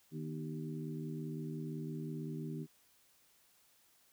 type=harmonic tone with a mistuned harmonic; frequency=77.78 Hz; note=D#2; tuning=in tune; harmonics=2 / 3 / 4 / 5; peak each=-41 / -45 / -47 / -49 dBFS; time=0.11-2.67 s; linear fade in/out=50 ms; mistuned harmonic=3; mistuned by=+58 cents; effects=white hiss -69 dBFS RMS until 4.12 s